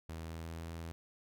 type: tone with pitch glide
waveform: sawtooth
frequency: 81.1 to 82.71 Hz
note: E2 to E2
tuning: -28 to +6 cents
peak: -38 dBFS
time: 0.09-0.92 s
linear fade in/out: 0 ms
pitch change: +34 cents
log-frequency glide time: 0.2-0.62 s
effects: none